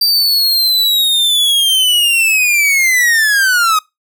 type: linear sweep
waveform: 45% pulse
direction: down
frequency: 4699 to 1244.5 Hz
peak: -9 dBFS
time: 0.01-3.79 s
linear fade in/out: 5 ms
effects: noise-tail reverb RT60 0.2 s tail -23 dB re dry